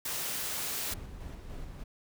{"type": "noise", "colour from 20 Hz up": "white", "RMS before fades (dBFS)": -35, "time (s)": [0.05, 0.94], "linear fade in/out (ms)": 5}
{"type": "noise with tremolo", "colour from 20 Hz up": "brown", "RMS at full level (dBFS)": -41, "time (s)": [0.91, 1.84], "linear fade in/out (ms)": 10, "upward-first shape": "square", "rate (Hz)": 3.4, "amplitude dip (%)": 30}
{"effects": []}